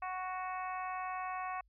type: harmonic tone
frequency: 370 Hz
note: F#4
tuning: in tune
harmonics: 2 / 3 / 4 / 5 / 6 / 7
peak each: -40 / -40 / -50 / -49 / -51 / -51 dBFS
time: 0.02-1.61 s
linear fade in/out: 5 ms
effects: added 50 Hz sine -66 dBFS peak until 1.68 s